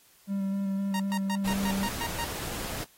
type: tone with vibrato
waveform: triangle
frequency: 196 Hz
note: G3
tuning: in tune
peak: -25 dBFS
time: 0.27-1.89 s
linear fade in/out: 50 ms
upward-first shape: square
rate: 3.9 Hz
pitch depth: 13 cents each way
type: tone bursts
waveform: sawtooth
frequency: 933 Hz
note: A#5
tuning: 1 cent sharp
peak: -27 dBFS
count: 8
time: 0.94-2.244 s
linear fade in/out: 2 ms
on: 58 ms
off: 120 ms
type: noise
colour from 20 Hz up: pink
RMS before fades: -36 dBFS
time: 1.44-2.85 s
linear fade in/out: 20 ms
effects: white hiss -60 dBFS RMS until 2.97 s + AAC 48 kbps